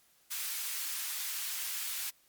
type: high-pass noise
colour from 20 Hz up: white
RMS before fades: -37 dBFS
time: 0.3-2.11 s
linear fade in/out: 20 ms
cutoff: 1500 Hz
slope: 12 dB/octave
effects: white hiss -67 dBFS RMS until 2.28 s + Opus 48 kbps